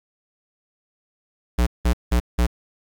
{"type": "tone bursts", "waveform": "square", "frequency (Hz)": 60.1, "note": "B1", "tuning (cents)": -46, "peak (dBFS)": -16, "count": 4, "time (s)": [1.58, 2.468], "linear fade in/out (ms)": 10, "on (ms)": 87, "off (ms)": 180, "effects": ["8-bit"]}